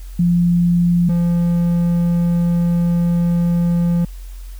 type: tone pair in turn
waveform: sine / triangle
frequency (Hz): 173.8 / 172.2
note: F3 / F3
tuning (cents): -8 / -24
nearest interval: unison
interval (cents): 16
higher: first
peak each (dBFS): -11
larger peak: neither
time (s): 0.19-1.09 / 1.09-4.05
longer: second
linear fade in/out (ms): 5
effects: added 44 Hz sine -29 dBFS peak until 4.59 s + white hiss -48 dBFS RMS until 4.59 s